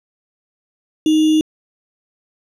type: tone with sample-and-hold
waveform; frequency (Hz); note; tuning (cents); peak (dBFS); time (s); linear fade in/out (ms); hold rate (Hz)
sine; 311.1; D#4; 0; -10; 1.06-1.41; 2; 3150
effects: low-pass 8000 Hz 12 dB/octave